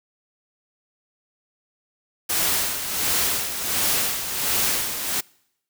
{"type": "noise with tremolo", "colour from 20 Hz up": "white", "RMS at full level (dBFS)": -21, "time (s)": [2.29, 5.21], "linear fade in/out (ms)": 10, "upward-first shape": "sine", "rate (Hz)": 1.4, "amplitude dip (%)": 60, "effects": ["noise-tail reverb RT60 0.8 s tail -26 dB re dry"]}